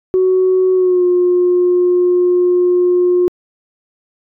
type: tone with pitch glide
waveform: sine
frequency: 372.2 to 357.5 Hz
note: F#4 to F4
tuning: +10 to +41 cents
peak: -8 dBFS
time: 0.14-3.28 s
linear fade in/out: 0 ms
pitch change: -69 cents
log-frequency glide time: 0.74-1.04 s
effects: tanh soft clip ceiling -5 dBFS